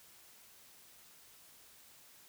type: silence
effects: white hiss -60 dBFS RMS until 2.28 s